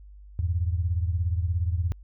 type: beating tone pair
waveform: sine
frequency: 83.4 / 100.4 Hz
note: E2 / G2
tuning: +21 / +42 cents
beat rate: 17 Hz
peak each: -24 / -29 dBFS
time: 0.39-1.92 s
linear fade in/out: 0 ms
effects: added 50 Hz sine -44 dBFS peak until 2.03 s